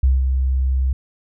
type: tone with ADSR envelope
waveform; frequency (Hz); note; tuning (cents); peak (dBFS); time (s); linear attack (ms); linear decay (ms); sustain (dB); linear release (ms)
sine; 65.41; C2; 0; -10; 0.03-0.93; 6; 180; -5; 4
effects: none